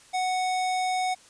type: tone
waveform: square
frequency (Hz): 740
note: F#5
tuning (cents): 0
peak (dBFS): -25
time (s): 0.13-1.15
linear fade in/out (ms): 20
effects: white hiss -54 dBFS RMS until 1.29 s + resampled to 22050 Hz